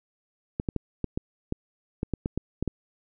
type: clicks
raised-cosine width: 3 ms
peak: -14 dBFS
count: 12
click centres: 0.599 / 0.688 / 0.763 / 1.043 / 1.175 / 1.524 / 2.031 / 2.137 / 2.259 / 2.376 / 2.626 / 2.677 s
effects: none